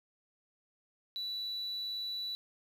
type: tone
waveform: sine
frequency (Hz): 3951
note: B7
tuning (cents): 0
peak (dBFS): -34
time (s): 1.16-2.35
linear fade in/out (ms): 0
effects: tanh soft clip ceiling -32 dBFS + 10-bit